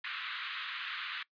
pink band-pass noise, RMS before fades -40 dBFS, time 0.04-1.23 s, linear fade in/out 5 ms, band 1200 to 3900 Hz, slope 48 dB/octave, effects noise-tail reverb RT60 0.1 s tail -21 dB re dry + resampled to 11025 Hz

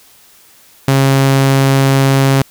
sawtooth tone, 135.8 Hz, C#3, 35 cents flat, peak -4 dBFS, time 0.88-2.42 s, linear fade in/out 2 ms, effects white hiss -45 dBFS RMS until 2.5 s

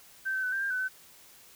sine tone with pitch steps, 1554 / 1538 / 1504 / 1577 / 1597 / 1505 / 1522 Hz, G6 / G6 / F#6 / G6 / G6 / F#6 / F#6, -16 / -33 / +28 / +10 / +32 / +29 / +48 cents, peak -28 dBFS, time 0.25-0.887 s, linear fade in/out 20 ms, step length 91 ms, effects white hiss -55 dBFS RMS until 1.55 s

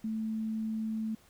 sine tone, 220 Hz, A3, in tune, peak -31 dBFS, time 0.04-1.15 s, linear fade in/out 5 ms, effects pink hiss -62 dBFS RMS until 1.29 s

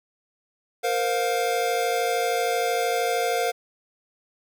square tone cluster, 465 / 518 / 707 Hz, A#4 / C5 / F5, -4 / -17 / +21 cents, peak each -27 / -29 / -26 dBFS, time 0.83-3.52 s, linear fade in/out 20 ms, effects none

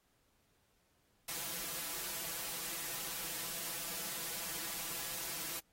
white noise with comb filter, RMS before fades -41 dBFS, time 1.28-5.6 s, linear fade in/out 10 ms, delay 6 ms, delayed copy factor +0.95, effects pink hiss -75 dBFS RMS until 5.72 s + AAC 48 kbps

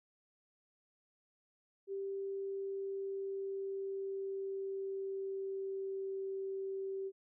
sine tone with pitch glide, 392 to 387.1 Hz, G4 to G4, 0 to -22 cents, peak -37 dBFS, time 1.87-7.12 s, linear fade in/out 50 ms, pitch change -22 cents, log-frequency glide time 2.21-6.23 s, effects none

